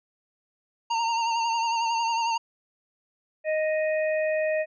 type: tone with vibrato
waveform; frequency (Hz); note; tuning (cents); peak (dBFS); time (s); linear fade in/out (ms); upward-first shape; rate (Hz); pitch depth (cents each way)
square; 920; A#5; -23; -24; 0.9-2.38; 10; sine; 11; 39
type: harmonic tone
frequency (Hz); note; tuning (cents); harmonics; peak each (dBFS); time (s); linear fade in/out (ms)
622.3; D#5; 0; 1 / 3 / 4; -23 / -33 / -35; 3.44-4.66; 50
effects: resampled to 16000 Hz